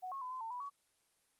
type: tone with pitch steps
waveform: sine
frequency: 740 / 1089 / 1008 / 1027 / 900 / 985 / 1126 Hz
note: F#5 / C#6 / B5 / C6 / A5 / B5 / C#6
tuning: 0 / -31 / +35 / -33 / +39 / -5 / +27 cents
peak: -40 dBFS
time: 0.02-0.699 s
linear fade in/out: 20 ms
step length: 97 ms
effects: white hiss -75 dBFS RMS until 1.39 s + Opus 24 kbps